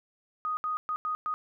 sine tone bursts at uneven times, 1244.5 Hz, D#6, in tune, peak -28 dBFS, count 5, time 0.45-0.57 / 0.64-0.77 / 0.89-0.96 / 1.05-1.15 / 1.26-1.34 s, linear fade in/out 0 ms, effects none

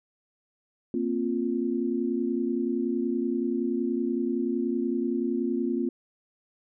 sine chord, Bb suspended second, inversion none, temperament equal with one note detuned, 233.1 / 263.7 / 349.2 Hz, Bb3 / C4 / F4, 0 / +14 / 0 cents, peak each -29 dBFS, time 0.94-5.89 s, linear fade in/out 2 ms, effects none

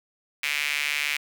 sawtooth tone with high-pass filter, 146.2 Hz, D3, 7 cents flat, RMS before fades -27 dBFS, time 0.43-1.17 s, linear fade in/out 5 ms, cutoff 2300 Hz, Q 4, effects none

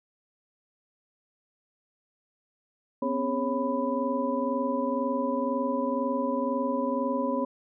sine tone cluster, 248.9 / 270.9 / 412.7 / 548 / 994 Hz, B3 / C#4 / G#4 / C#5 / B5, +14 / -40 / -11 / -20 / +11 cents, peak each -30 / -32 / -37 / -30 / -32 dBFS, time 3.02-7.45 s, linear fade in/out 5 ms, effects none

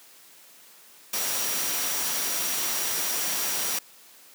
sine tone in noise, 5750 Hz, F8, 50 cents sharp, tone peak -34 dBFS, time 1.13-3.79 s, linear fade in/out 5 ms, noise white, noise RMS -28 dBFS, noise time 1.13-3.79 s, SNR -9 dB, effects white hiss -52 dBFS RMS until 4.34 s + high-pass 200 Hz 12 dB/octave

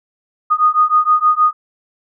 sine beating tone pair, 1233 / 1239.4 Hz, D#6 / D#6, -16 / -7 cents, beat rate 6.4 Hz, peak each -13 dBFS, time 0.5-1.53 s, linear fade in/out 20 ms, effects none

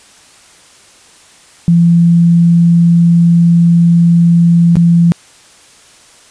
sine tone with dropouts, 170 Hz, F3, 46 cents flat, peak -4 dBFS, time 1.68-5.12 s, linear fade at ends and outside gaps 0 ms, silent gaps 4.756-4.768 s, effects white hiss -42 dBFS RMS until 6.3 s + resampled to 22050 Hz

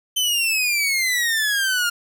sawtooth exponential sweep, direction down, 3086 to 1400 Hz, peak -15 dBFS, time 0.16-1.9 s, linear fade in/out 10 ms, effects none

